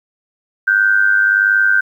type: tone pair together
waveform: sine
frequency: 1449.6 / 1551 Hz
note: F#6 / G6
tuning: -36 / -19 cents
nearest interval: minor second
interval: 117 cents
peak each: -15 / -11 dBFS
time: 0.67-1.81 s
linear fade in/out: 10 ms
effects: 8-bit